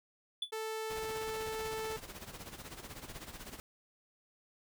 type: tone with exponential decay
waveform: triangle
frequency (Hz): 3462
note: A7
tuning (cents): -29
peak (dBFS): -29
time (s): 0.42-0.51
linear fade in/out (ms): 5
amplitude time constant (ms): 19
type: tone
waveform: sawtooth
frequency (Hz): 440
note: A4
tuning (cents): 0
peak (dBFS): -33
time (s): 0.52-1.97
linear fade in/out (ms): 10
type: noise with tremolo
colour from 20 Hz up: pink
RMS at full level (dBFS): -45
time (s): 0.9-3.6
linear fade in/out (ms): 0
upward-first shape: sine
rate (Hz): 16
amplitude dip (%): 70
effects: none